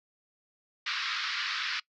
pink band-pass noise, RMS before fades -33 dBFS, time 0.86-1.8 s, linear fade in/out 5 ms, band 1200 to 5100 Hz, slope 48 dB/octave, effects noise-tail reverb RT60 0.1 s tail -22 dB re dry

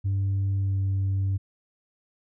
sine tone with pitch glide, 97.9 to 96.94 Hz, G2 to G2, -2 to -19 cents, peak -20 dBFS, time 0.04-1.38 s, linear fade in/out 20 ms, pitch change -17 cents, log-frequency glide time 0.56-0.79 s, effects tanh soft clip ceiling -21 dBFS

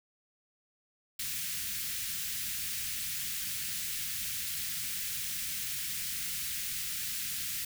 white band-stop noise, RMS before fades -36 dBFS, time 1.19-7.65 s, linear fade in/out 5 ms, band 200 to 1700 Hz, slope 24 dB/octave, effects none

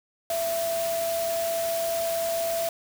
sine tone in noise, 668 Hz, E5, 23 cents sharp, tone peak -25 dBFS, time 0.3-2.69 s, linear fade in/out 2 ms, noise white, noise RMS -34 dBFS, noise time 0.3-2.69 s, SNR +6 dB, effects none

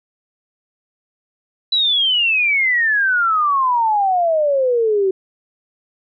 sine exponential sweep, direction down, 3988 to 373.2 Hz, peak -13 dBFS, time 1.72-5.11 s, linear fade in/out 5 ms, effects none

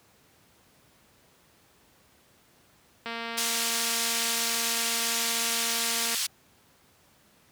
click train, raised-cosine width 0.3 ms, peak -19 dBFS, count 714, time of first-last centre 3.06-6.147 s, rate 231 Hz
pink band-pass noise, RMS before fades -29 dBFS, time 3.37-6.27 s, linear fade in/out 10 ms, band 3300 to 11000 Hz, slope 12 dB/octave
effects pink hiss -61 dBFS RMS until 7.51 s + high-pass 80 Hz 12 dB/octave

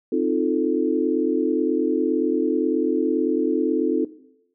sine chord, F dominant seventh, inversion second, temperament equal, 261.6 / 311.1 / 349.2 / 440 Hz, C4 / Eb4 / F4 / A4, 0 / 0 / 0 / 0 cents, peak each -24 dBFS, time 0.12-4.05 s, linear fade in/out 5 ms, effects noise-tail reverb RT60 0.8 s tail -17 dB re dry

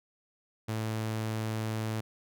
sawtooth tone, 110 Hz, A2, in tune, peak -27 dBFS, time 0.68-2.01 s, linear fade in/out 10 ms, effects none

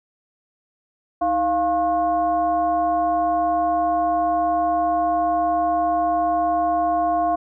sine tone with frequency modulation, 698.5 Hz, F5, in tune, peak -17 dBFS, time 1.21-7.36 s, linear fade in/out 10 ms, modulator 383 Hz, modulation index 0.68, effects none

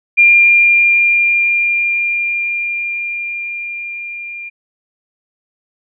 sine tone with level ramp, 2398 Hz, D7, 36 cents sharp, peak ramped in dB -4 to -25 dBFS, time 0.17-4.5 s, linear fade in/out 20 ms, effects none

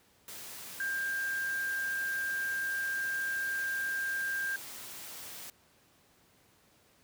sine tone in noise, 1593 Hz, G6, 27 cents sharp, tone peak -31 dBFS, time 0.8-4.56 s, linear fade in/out 2 ms, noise white, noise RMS -45 dBFS, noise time 0.28-5.5 s, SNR +11 dB, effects pink hiss -65 dBFS RMS until 7.03 s + high-pass 80 Hz 12 dB/octave

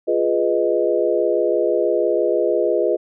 sine chord, F half-diminished seventh, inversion none, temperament equal, 349.2 / 415.3 / 493.9 / 622.3 Hz, F4 / Ab4 / Cb5 / Eb5, 0 / 0 / 0 / 0 cents, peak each -21 dBFS, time 0.07-2.97 s, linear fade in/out 20 ms, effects none

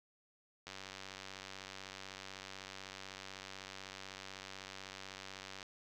click train, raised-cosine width 0.2 ms, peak -29 dBFS, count 477, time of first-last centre 0.67-5.628 s, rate 96 Hz, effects none

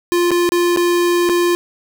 square tone with dropouts, 349.2 Hz, F4, in tune, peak -13 dBFS, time 0.12-1.55 s, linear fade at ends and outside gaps 0 ms, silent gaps 0.307-0.315 / 0.491-0.52 / 0.762-0.772 / 1.291-1.296 s, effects none

